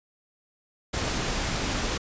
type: noise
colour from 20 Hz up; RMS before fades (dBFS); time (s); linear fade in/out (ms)
pink; -28; 0.93-1.98; 10
effects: resampled to 16000 Hz